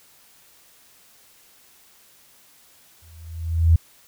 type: tone with exponential growth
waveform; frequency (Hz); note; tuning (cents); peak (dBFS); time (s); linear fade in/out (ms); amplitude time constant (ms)
sine; 82.41; E2; 0; -9; 3.02-3.76; 5; 160
effects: white hiss -54 dBFS RMS until 4.07 s